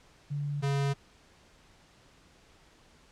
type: tone pair in turn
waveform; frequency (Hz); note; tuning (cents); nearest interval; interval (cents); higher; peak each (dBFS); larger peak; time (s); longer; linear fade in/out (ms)
sine / square; 144.4 / 139.72; D3 / C#3; -29 / +14; minor second; 57; first; -30 / -27; second; 0.3-0.62 / 0.62-0.94; neither; 20
effects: pink hiss -60 dBFS RMS until 3.11 s + low-pass 7000 Hz 12 dB/octave